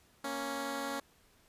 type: tone pair together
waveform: 10% pulse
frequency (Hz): 232.9 / 277.2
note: A#3 / C#4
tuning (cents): -1 / 0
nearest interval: minor third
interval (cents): 301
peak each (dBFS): -34 / -28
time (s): 0.24-1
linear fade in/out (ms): 5
effects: pink hiss -66 dBFS RMS until 1.48 s + resampled to 32000 Hz